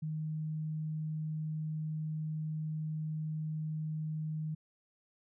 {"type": "tone", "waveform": "sine", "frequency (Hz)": 155.56, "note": "D#3", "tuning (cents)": 0, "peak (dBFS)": -34, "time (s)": [0.02, 4.55], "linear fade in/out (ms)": 10, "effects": []}